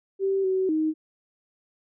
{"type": "tone with pitch steps", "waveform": "sine", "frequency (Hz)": [388.4, 377.2, 312.9], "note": ["G4", "F#4", "D#4"], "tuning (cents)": [-16, 33, 10], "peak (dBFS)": -21, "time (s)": [0.19, 0.94], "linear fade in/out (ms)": 50, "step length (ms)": 250, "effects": []}